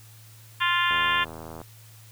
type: harmonic tone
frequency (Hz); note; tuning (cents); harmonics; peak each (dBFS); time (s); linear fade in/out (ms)
349.2; F4; 0; 3 / 4 / 5 / 6 / 7 / 8 / 9 / 10; -25 / -30 / -26 / -33 / -33 / -30 / -32 / -33; 0.6-1.25; 20
type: click train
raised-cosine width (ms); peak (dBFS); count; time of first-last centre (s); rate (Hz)
1; -25; 58; 0.91-1.615; 80.8
effects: added 110 Hz sine -48 dBFS peak until 2.11 s + white hiss -53 dBFS RMS until 2.11 s